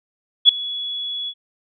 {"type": "tone with ADSR envelope", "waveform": "sine", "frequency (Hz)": 3385, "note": "G#7", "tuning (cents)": 32, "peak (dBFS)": -3, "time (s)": [0.45, 1.34], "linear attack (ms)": 40, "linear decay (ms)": 3, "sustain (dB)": -21, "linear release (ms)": 59, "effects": []}